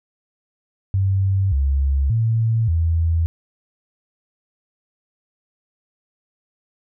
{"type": "tone with pitch steps", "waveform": "sine", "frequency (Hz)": [96.6, 68.8, 113.1, 82.5], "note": ["G2", "C#2", "A2", "E2"], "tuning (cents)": [-25, -12, 48, 2], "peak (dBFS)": -15, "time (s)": [0.94, 3.26], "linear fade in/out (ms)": 0, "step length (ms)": 580, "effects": []}